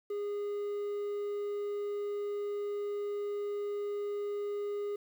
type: tone with quantisation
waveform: triangle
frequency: 410 Hz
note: G#4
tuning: 22 cents flat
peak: -31 dBFS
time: 0.1-4.96 s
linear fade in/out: 5 ms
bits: 10
effects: none